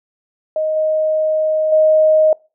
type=tone with level steps; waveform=sine; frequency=624 Hz; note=D#5; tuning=5 cents sharp; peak=-15 / -13 / -8 dBFS; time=0.56-2.33 s; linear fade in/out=2 ms; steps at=0.76 / 1.72 s; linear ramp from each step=5 ms; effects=noise-tail reverb RT60 0.3 s tail -25 dB re dry